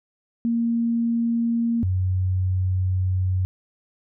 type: tone pair in turn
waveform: sine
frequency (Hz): 232.6 / 92.79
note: A#3 / F#2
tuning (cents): -4 / +5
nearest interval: octave + major third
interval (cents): 1591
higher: first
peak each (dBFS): -19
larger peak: neither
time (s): 0.45-1.83 / 1.83-3.45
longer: second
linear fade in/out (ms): 0
effects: none